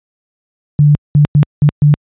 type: tone bursts at uneven times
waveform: sine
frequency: 147.2 Hz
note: D3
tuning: 4 cents sharp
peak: -4 dBFS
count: 5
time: 0.79-0.95 / 1.15-1.25 / 1.35-1.43 / 1.62-1.69 / 1.82-1.94 s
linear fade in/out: 0 ms
effects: high-pass 60 Hz 12 dB/octave + resampled to 8000 Hz